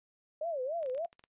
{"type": "tone with vibrato", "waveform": "sine", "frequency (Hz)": 587, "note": "D5", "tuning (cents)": -1, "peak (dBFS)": -32, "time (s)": [0.41, 1.06], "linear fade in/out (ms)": 5, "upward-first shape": "sine", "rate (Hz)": 3.5, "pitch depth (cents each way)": 270}
{"type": "clicks", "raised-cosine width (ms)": 0.2, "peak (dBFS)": -37, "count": 9, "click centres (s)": [0.83, 0.861, 0.898, 0.948, 0.979, 1.048, 1.129, 1.194, 1.239]}
{"effects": ["noise-tail reverb RT60 0.1 s tail -21 dB re dry", "resampled to 8000 Hz"]}